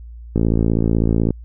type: click train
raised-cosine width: 3 ms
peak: -4 dBFS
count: 54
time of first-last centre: 0.36-1.306 s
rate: 56 Hz
effects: added 58 Hz sine -33 dBFS peak until 1.44 s